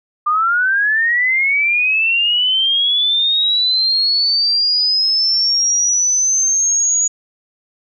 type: linear sweep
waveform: sine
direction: up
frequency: 1189 to 6820 Hz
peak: -12 dBFS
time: 0.26-7.08 s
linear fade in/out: 10 ms
effects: none